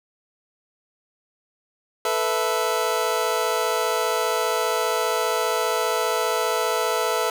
25% pulse chord, A suspended second, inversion none, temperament just, 440 / 495 / 660 Hz, A4 / B4 / E5, 0 / +4 / +2 cents, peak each -22 dBFS, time 2.05-7.3 s, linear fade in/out 2 ms, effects none

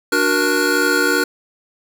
square tone cluster, 295.2 / 367.7 / 471.4 / 1413 / 1476 Hz, D4 / F#4 / A#4 / F6 / F#6, +9 / -11 / +19 / +20 / -5 cents, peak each -22 dBFS, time 0.12-1.24 s, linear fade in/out 5 ms, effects none

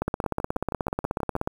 two click trains, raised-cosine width 1 ms, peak -15 / -11 dBFS, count 9 / 25, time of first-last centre 0.08-1.364 / 0.02-1.475 s, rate 6.23 / 16.5 Hz, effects 7-bit

